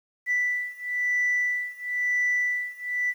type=beating tone pair; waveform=sine; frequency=1975.5 / 1976.5 Hz; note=B6 / B6; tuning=0 / +1 cents; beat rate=1 Hz; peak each=-25 / -26 dBFS; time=0.26-3.14 s; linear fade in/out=50 ms; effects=tanh soft clip ceiling -18 dBFS + 9-bit